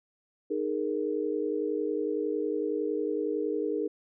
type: chord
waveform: sine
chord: D# suspended fourth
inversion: none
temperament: equal with one note detuned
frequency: 308.3 / 415.3 / 466.2 Hz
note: D#4 / G#4 / A#4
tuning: -16 / 0 / 0 cents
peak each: -32 / -31 / -32 dBFS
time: 0.5-3.88 s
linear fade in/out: 10 ms
effects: none